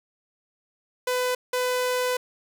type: tone bursts at uneven times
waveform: sawtooth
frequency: 501 Hz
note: B4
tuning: 25 cents sharp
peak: -19 dBFS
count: 2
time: 1.07-1.35 / 1.53-2.17 s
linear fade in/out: 5 ms
effects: none